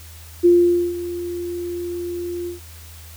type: tone with ADSR envelope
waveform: sine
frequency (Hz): 349.2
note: F4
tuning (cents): 0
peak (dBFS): -8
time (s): 0.43-2.6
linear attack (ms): 24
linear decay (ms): 480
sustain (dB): -16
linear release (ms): 130
effects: added 81 Hz sine -39 dBFS peak until 3.16 s + white hiss -44 dBFS RMS until 3.16 s